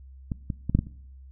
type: clicks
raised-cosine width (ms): 5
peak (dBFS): -16 / -16 / -15 / -6 / -11 / -29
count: 6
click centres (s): 0.318 / 0.502 / 0.696 / 0.75 / 0.79 / 0.869
effects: noise-tail reverb RT60 0.7 s tail -22 dB re dry + added 66 Hz sine -44 dBFS peak until 1.31 s